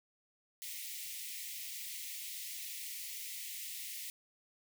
white high-pass noise, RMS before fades -44 dBFS, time 0.62-4.1 s, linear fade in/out 0 ms, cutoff 1900 Hz, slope 96 dB/octave, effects none

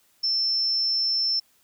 sine tone, 5340 Hz, E8, 22 cents sharp, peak -21 dBFS, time 0.23-1.4 s, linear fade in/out 10 ms, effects white hiss -63 dBFS RMS until 1.63 s

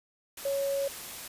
sine tone in noise, 554.4 Hz, C#5, in tune, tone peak -27 dBFS, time 0.45-0.88 s, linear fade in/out 5 ms, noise white, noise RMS -41 dBFS, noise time 0.37-1.28 s, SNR +11 dB, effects resampled to 32000 Hz

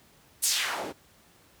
white noise with band-pass filter sweep, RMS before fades -29 dBFS, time 0.42-0.93 s, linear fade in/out 20 ms, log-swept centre 10000 to 240 Hz, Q 1.5, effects pink hiss -59 dBFS RMS until 1.6 s + high-pass 60 Hz 12 dB/octave

